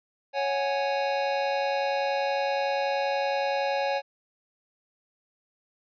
square chord, C# suspended fourth, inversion none, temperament equal, 554.4 / 740 / 830.6 Hz, C#5 / F#5 / G#5, 0 / 0 / 0 cents, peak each -28 / -34 / -30 dBFS, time 0.33-4.02 s, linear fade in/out 50 ms, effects resampled to 11025 Hz

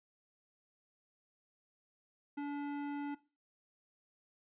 sine tone with hard clipping, 287.5 Hz, D4, 37 cents flat, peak -39 dBFS, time 2.37-3.15 s, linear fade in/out 10 ms, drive 14 dB, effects noise-tail reverb RT60 0.3 s tail -18 dB re dry + resampled to 8000 Hz

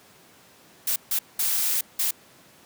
blue noise bursts at uneven times, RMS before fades -24 dBFS, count 4, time 0.87-0.96 / 1.11-1.19 / 1.39-1.81 / 1.99-2.11 s, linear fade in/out 5 ms, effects pink hiss -53 dBFS RMS until 2.65 s + high-pass 150 Hz 12 dB/octave

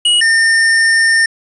square tone pair in turn, 2906 / 1812.8 Hz, F#7 / A#6, -32 / -49 cents, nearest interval minor sixth, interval 817 cents, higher first, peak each -9 dBFS, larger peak neither, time 0.05-0.21 / 0.21-1.26 s, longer second, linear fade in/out 5 ms, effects resampled to 24000 Hz + 7-bit

